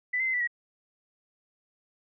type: tone with pitch steps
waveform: sine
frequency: 1992 / 2073 / 2057 / 1971 / 1911 Hz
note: B6 / C7 / C7 / B6 / A#6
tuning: +14 / -17 / -30 / -4 / +43 cents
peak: -25 dBFS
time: 0.13-0.475 s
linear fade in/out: 10 ms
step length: 69 ms
effects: none